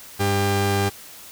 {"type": "tone pair together", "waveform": "sawtooth", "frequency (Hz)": [99.5, 398], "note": ["G2", "G4"], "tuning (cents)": [26, 26], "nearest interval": "2 octaves", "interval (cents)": 2400, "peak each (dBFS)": -17, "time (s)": [0.19, 0.9], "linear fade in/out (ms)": 20, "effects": ["white hiss -42 dBFS RMS until 1.31 s"]}